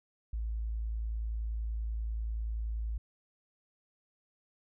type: tone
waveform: sine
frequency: 55.2 Hz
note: A1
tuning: 6 cents sharp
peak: -32 dBFS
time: 0.33-2.98 s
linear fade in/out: 5 ms
effects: none